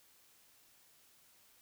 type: silence
effects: white hiss -66 dBFS RMS until 1.61 s